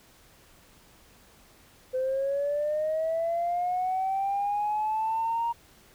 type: linear sweep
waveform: sine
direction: up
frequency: 510 to 940 Hz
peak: -24 dBFS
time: 1.93-5.53 s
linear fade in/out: 20 ms
effects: tanh soft clip ceiling -21 dBFS + pink hiss -57 dBFS RMS until 5.94 s